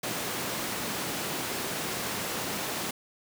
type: high-pass noise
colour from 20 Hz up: pink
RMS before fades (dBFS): -33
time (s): 0.03-2.91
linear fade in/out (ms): 5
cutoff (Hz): 180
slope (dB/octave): 12
effects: none